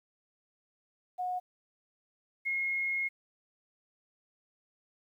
sine tone pair in turn, 728 / 2156 Hz, F#5 / C#7, -28 / -49 cents, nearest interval octave + perfect fifth, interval 1879 cents, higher second, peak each -31 / -29 dBFS, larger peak second, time 1.18-1.4 / 2.45-3.09 s, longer second, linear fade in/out 20 ms, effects 11-bit

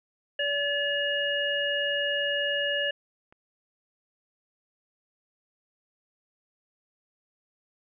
harmonic tone, 573 Hz, D5, 43 cents flat, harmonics 1 / 3 / 5, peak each -30 / -29 / -29 dBFS, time 0.39-2.91 s, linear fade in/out 5 ms
clicks, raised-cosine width 0.5 ms, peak -45 / -38 dBFS, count 2, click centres 2.733 / 3.325 s
effects none

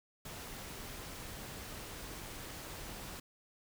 pink noise with amplitude modulation, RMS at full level -45 dBFS, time 0.25-3.2 s, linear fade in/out 5 ms, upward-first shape sine, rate 256 Hz, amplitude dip 25%, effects none

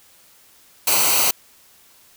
white noise with comb filter, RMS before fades -17 dBFS, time 0.87-1.31 s, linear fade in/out 5 ms, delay 0.57 ms, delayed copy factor -0.7, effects white hiss -52 dBFS RMS until 2.16 s

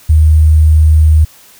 sine tone with sample-and-hold, 77.78 Hz, D#2, in tune, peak -3 dBFS, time 0.09-1.25 s, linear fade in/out 10 ms, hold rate 8820 Hz, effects white hiss -41 dBFS RMS until 1.59 s

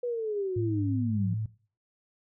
sine linear sweep, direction down, 493.9 to 166.4 Hz, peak -28 dBFS, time 0.03-1.34 s, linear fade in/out 5 ms
sine tone with vibrato, 105.9 Hz, G#2, 34 cents sharp, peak -28 dBFS, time 0.56-1.46 s, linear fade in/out 5 ms, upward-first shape sine, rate 2.7 Hz, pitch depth 55 cents each way
effects noise-tail reverb RT60 0.4 s tail -18 dB re dry

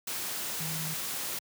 sine tone in noise, 158.2 Hz, D#3, 29 cents sharp, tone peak -36 dBFS, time 0.6-0.94 s, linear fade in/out 5 ms, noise white, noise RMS -35 dBFS, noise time 0.07-1.39 s, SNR -4 dB, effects high-pass 100 Hz 12 dB/octave

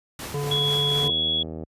pink noise with tremolo, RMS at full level -33 dBFS, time 0.19-1.08 s, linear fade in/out 2 ms, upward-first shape triangle, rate 4.1 Hz, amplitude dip 50%
harmonic tone, 143.9 Hz, D3, 35 cents flat, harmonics 1 / 3 / 5 / 7, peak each -27 / -29 / -39 / -37 dBFS, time 0.34-1.1 s, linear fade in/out 2 ms
sine tone, 3358 Hz, G#7, 18 cents sharp, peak -21 dBFS, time 0.51-1.43 s, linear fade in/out 5 ms
click train, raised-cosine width 2 ms, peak -21 dBFS, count 50, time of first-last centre 1.02-1.636 s, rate 79.6 Hz
effects high-pass 60 Hz 12 dB/octave + resampled to 32000 Hz

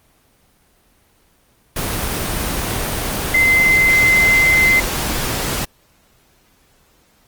sine tone in noise, 2066 Hz, C7, 22 cents flat, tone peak -10 dBFS, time 3.34-4.8 s, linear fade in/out 5 ms, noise pink, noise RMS -21 dBFS, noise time 1.76-5.65 s, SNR +8 dB, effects pink hiss -56 dBFS RMS until 7.27 s + Opus 24 kbps

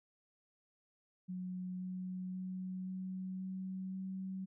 sine tone with pitch steps, 183 / 184.27 / 185.55 / 186.85 / 188.14 / 189.45 Hz, F#3 / F#3 / F#3 / F#3 / F#3 / F#3, -19 / -7 / +5 / +17 / +29 / +41 cents, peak -39 dBFS, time 1.28-4.46 s, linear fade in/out 20 ms, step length 530 ms, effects none

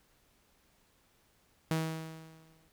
sawtooth tone with exponential decay, 160.4 Hz, E3, 47 cents flat, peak -24 dBFS, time 1.71-2.68 s, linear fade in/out 0 ms, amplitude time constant 210 ms, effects pink hiss -69 dBFS RMS until 2.72 s

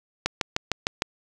click train, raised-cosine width 0.2 ms, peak -5 dBFS, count 6, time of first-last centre 0.26-1.021 s, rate 6.57 Hz, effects none

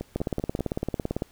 two click trains, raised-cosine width 2 ms, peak -18 / -13 dBFS, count 4 / 20, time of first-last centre 0.01-0.591 / 0.16-1.221 s, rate 5.16 / 17.9 Hz, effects pink hiss -58 dBFS RMS until 1.31 s

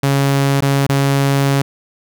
sawtooth tone with dropouts, 138.6 Hz, C#3, in tune, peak -8 dBFS, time 0.03-1.62 s, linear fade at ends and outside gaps 5 ms, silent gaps 0.607-0.622 / 0.867-0.892 s, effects none

